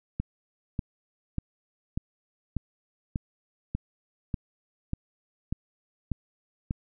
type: click train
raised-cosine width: 5 ms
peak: -16 dBFS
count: 12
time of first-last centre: 0.2-6.709 s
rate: 1.69 Hz
effects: none